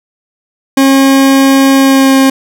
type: tone with pitch glide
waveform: 40% pulse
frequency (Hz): 270.8 to 268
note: C#4 to C4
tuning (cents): -40 to +42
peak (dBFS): -3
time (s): 0.77-2.3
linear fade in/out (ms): 5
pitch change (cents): -18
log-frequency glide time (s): 1.75-2.17
effects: none